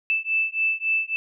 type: beating tone pair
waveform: sine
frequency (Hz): 2637 / 2640.6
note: E7 / E7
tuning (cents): 0 / +2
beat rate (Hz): 3.6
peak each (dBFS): -24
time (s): 0.1-1.16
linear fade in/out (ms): 0
effects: none